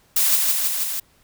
blue noise with echo, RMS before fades -18 dBFS, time 0.16-0.36 s, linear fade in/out 5 ms, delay 160 ms, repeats 4, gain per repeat -2 dB, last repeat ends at 1 s, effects pink hiss -58 dBFS RMS until 1.23 s

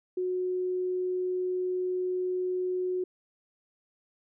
sine tone, 365.9 Hz, F#4, 19 cents flat, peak -27 dBFS, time 0.17-3.04 s, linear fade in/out 5 ms, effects none

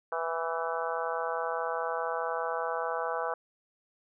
harmonic tone with a mistuned harmonic, 164.81 Hz, E3, in tune, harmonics 3 / 4 / 5 / 6 / 7 / 8 / 9, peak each -35 / -36 / -37 / -38 / -38 / -39 / -40 dBFS, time 0.12-3.34 s, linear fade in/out 2 ms, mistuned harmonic 9, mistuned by +25 cents, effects none

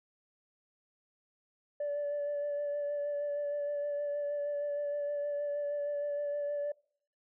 sine tone with vibrato, 580 Hz, D5, 22 cents flat, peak -30 dBFS, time 1.8-6.72 s, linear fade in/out 5 ms, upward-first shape sine, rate 6.4 Hz, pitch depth 17 cents each way, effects noise-tail reverb RT60 0.6 s tail -26 dB re dry + tanh soft clip ceiling -29 dBFS

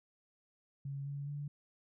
sine tone with pitch steps, 139.1 / 141.7 / 144.8 Hz, C#3 / C#3 / D3, +6 / +38 / -24 cents, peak -38 dBFS, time 0.85-1.48 s, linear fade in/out 5 ms, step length 210 ms, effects none

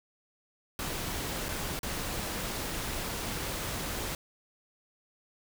pink noise with dropouts, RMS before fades -35 dBFS, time 0.79-4.15 s, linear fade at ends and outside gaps 1 ms, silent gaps 1.485-1.489 / 1.791-1.831 s, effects none

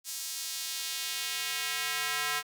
square tone with high-pass filter sweep, 146.83 Hz, D3, in tune, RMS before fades -34 dBFS, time 0.04-2.43 s, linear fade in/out 50 ms, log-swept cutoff 6200 to 1400 Hz, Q 1, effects none

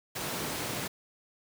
pink high-pass noise, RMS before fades -35 dBFS, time 0.15-0.88 s, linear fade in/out 10 ms, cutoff 120 Hz, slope 12 dB/octave, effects none

